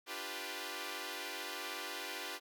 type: chord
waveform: 5% pulse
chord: G dominant seventh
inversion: second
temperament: equal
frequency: 293.7 / 349.2 / 392 / 493.9 Hz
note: D4 / F4 / G4 / B4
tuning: 0 / 0 / 0 / 0 cents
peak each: -37 / -35 / -34 / -34 dBFS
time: 0.06-2.4 s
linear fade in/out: 50 ms
effects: none